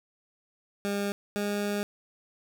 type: tone pair in turn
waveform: 20% pulse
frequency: 201.7 / 204.8 Hz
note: G3 / G#3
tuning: +50 / -24 cents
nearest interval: unison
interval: 26 cents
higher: second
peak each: -23 dBFS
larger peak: neither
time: 0.85-1.12 / 1.36-1.83 s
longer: second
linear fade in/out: 0 ms
effects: none